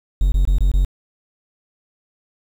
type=tone bursts; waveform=triangle; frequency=45.82 Hz; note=F#1; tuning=16 cents flat; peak=-10 dBFS; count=5; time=0.21-0.848 s; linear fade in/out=0 ms; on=110 ms; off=22 ms; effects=7-bit